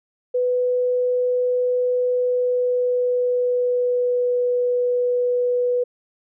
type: tone with pitch glide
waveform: sine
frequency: 497 to 491.9 Hz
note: B4 to B4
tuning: +11 to -7 cents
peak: -17 dBFS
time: 0.34-5.84 s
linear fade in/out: 10 ms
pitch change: -18 cents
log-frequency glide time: 2.07-4.38 s
effects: none